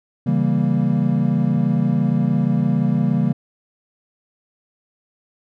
triangle chord, C# diminished seventh, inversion none, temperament equal, 138.59 / 164.81 / 196 / 233.1 Hz, C#3 / E3 / G3 / Bb3, 0 / 0 / 0 / 0 cents, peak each -19 dBFS, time 0.26-3.33 s, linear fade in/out 10 ms, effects none

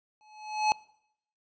square tone with exponential growth, 854 Hz, G#5, 48 cents sharp, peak -20 dBFS, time 0.21-0.72 s, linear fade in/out 0 ms, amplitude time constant 110 ms, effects noise-tail reverb RT60 0.7 s tail -23 dB re dry + resampled to 16000 Hz

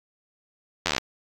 slowing click train, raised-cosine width 0.2 ms, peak -5 dBFS, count 10, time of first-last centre 0.86-0.981 s, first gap 11 ms, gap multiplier 1.05, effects AAC 48 kbps

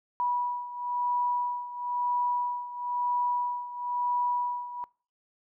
sine beating tone pair, 976 / 977 Hz, B5 / B5, -21 / -19 cents, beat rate 1 Hz, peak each -29 / -33 dBFS, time 0.2-4.84 s, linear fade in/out 0 ms, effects noise-tail reverb RT60 0.4 s tail -24 dB re dry

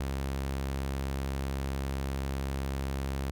sawtooth tone, 67.8 Hz, C#2, 38 cents flat, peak -27 dBFS, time 0-3.31 s, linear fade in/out 5 ms, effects none

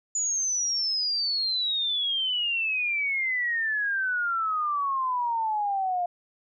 sine exponential sweep, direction down, 6980 to 698.5 Hz, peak -24 dBFS, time 0.15-6.06 s, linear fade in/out 5 ms, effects none

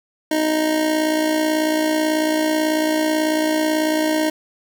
25% pulse tone with amplitude modulation, 311.1 Hz, D#4, in tune, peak -11 dBFS, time 0.31-4.3 s, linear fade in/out 5 ms, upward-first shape sine, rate 58.2 Hz, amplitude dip 45%, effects none

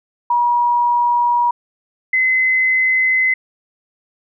sine tone pair in turn, 960 / 2043 Hz, B5 / C7, -49 / -42 cents, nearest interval octave + minor second, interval 1307 cents, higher second, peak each -12 dBFS, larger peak neither, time 0.3-1.51 / 2.13-3.34 s, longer neither, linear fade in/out 5 ms, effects none

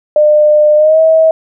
sine tone with pitch glide, 602 to 641.5 Hz, D5 to E5, +43 to -47 cents, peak -4 dBFS, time 0.16-1.31 s, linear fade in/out 2 ms, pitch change +110 cents, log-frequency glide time 0.76-1 s, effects none

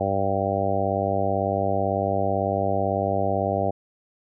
harmonic tone, 98 Hz, G2, in tune, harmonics 1 / 2 / 3 / 4 / 5 / 6 / 7 / 8, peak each -29 / -31 / -33 / -32 / -30 / -27 / -27 / -29 dBFS, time 0-3.71 s, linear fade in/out 10 ms, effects none

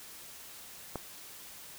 click, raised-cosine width 1 ms, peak -21 dBFS, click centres 0.957 s, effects white hiss -49 dBFS RMS until 1.78 s

